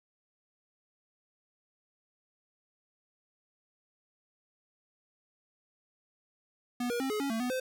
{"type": "tone with pitch steps", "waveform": "square", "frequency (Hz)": [244.3, 477.4, 266.9, 423.7, 278.3, 224.7, 248.2, 516], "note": ["B3", "A#4", "C4", "G#4", "C#4", "A3", "B3", "C5"], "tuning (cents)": [-19, 41, 35, 35, 7, 37, 9, -24], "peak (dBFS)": -31, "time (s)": [6.8, 7.6], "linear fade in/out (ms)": 5, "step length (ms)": 100, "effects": []}